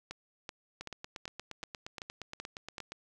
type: two click trains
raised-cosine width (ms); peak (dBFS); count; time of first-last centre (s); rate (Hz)
0.2; -24 / -23; 19 / 8; 0.81-2.92 / 0.11-2.782; 8.53 / 2.62
effects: none